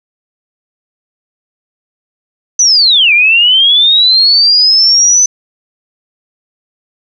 sine linear two-way sweep, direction down then up, 6100 to 2338 to 6100 Hz, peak -4 dBFS, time 2.59-5.26 s, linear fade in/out 5 ms, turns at 3.13 s, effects none

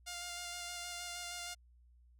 5% pulse tone with vibrato, 703 Hz, F5, 11 cents sharp, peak -30 dBFS, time 0.06-1.55 s, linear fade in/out 20 ms, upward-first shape square, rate 6.4 Hz, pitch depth 12 cents each way, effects added 60 Hz sine -61 dBFS peak until 2.19 s

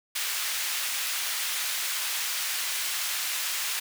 pink high-pass noise, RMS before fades -30 dBFS, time 0.15-3.8 s, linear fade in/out 10 ms, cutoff 1900 Hz, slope 12 dB/octave, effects none

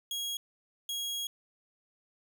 sawtooth tone bursts at uneven times, 3300 Hz, G#7, 12 cents flat, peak -30 dBFS, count 2, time 0.11-0.37 / 0.89-1.27 s, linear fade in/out 2 ms, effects none

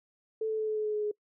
sine tone with pitch steps, 440 / 437 / 433.9 / 430.9 / 428 / 425 / 422.1 / 419.2 Hz, A4 / A4 / A4 / A4 / A4 / G#4 / G#4 / G#4, 0 / -12 / -24 / -36 / -48 / +40 / +28 / +16 cents, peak -28 dBFS, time 0.41-1.114 s, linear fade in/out 5 ms, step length 88 ms, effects noise-tail reverb RT60 0.1 s tail -24 dB re dry

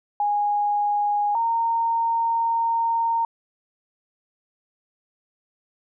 sine tone pair in turn, 825 / 920.4 Hz, G#5 / A#5, -12 / -22 cents, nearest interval major second, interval 190 cents, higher second, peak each -19 dBFS, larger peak neither, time 0.2-1.35 / 1.35-3.25 s, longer second, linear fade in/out 2 ms, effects none

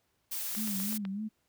blue noise, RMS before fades -36 dBFS, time 0.31-0.98 s, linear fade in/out 10 ms
click train, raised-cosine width 0.3 ms, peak -27 dBFS, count 5, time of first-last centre 0.55-1.052 s, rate 7.97 Hz
sine tone with vibrato, 204.3 Hz, G#3, 28 cents flat, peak -33 dBFS, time 0.56-1.29 s, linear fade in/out 20 ms, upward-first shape sine, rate 3.3 Hz, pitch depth 110 cents each way
effects pink hiss -75 dBFS RMS until 1.48 s + high-pass 60 Hz 12 dB/octave

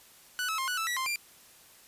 sawtooth tone with pitch steps, 1485 / 1298 / 1060 / 1477 / 1319 / 1943 / 1048 / 2380 Hz, F#6 / E6 / C6 / F#6 / E6 / B6 / C6 / D7, +6 / -27 / +22 / -3 / +1 / -29 / +2 / +22 cents, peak -26 dBFS, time 0.39-1.158 s, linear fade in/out 0 ms, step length 96 ms, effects white hiss -56 dBFS RMS until 1.87 s + resampled to 32000 Hz

